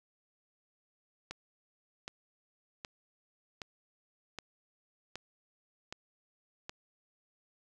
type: click train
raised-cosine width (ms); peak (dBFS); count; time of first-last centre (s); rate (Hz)
0.2; -23; 8; 1.31-6.695; 1.3
effects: none